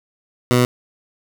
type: tone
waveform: 15% pulse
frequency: 123.47 Hz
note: B2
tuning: in tune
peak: -6 dBFS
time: 0.51-0.65 s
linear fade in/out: 0 ms
effects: none